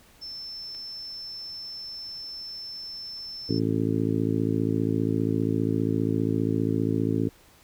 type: tone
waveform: sine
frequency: 5310 Hz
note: E8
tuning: 12 cents sharp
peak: -35 dBFS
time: 0.21-3.6 s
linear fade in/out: 20 ms
type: clicks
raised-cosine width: 0.2 ms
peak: -41 / -32 dBFS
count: 2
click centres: 0.744 / 0.749 s
type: harmonic tone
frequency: 55 Hz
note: A1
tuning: in tune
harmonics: 2 / 3 / 4 / 5 / 6 / 7 / 8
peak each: -29 / -30 / -31 / -27 / -31 / -33 / -34 dBFS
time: 3.49-7.29 s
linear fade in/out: 5 ms
effects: pink hiss -56 dBFS RMS until 7.63 s